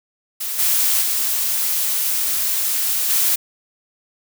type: noise with level steps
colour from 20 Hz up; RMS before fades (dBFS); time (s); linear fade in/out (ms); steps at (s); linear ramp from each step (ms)
blue; -25 / -17 / -20 / -17; 0.4-3.36; 10; 0.58 / 1.01 / 3.09; 20
effects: none